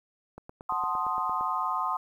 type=click train; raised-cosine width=1 ms; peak=-28 dBFS; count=10; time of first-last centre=0.38-1.41 s; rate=8.74 Hz
type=chord; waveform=sine; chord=F# diminished seventh; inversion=none; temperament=equal; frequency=740 / 880 / 1046.5 / 1244.5 Hz; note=F#5 / A5 / C6 / Eb6; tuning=0 / 0 / 0 / 0 cents; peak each=-35 / -34 / -30 / -31 dBFS; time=0.69-1.97 s; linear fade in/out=5 ms
effects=10-bit